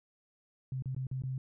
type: tone with dropouts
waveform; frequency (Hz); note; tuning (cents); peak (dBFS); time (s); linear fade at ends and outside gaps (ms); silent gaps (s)
sine; 130.81; C3; 0; -33; 0.72-1.38; 2; 0.823-0.857 / 0.948-0.964 / 1.069-1.113 / 1.221-1.236
effects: none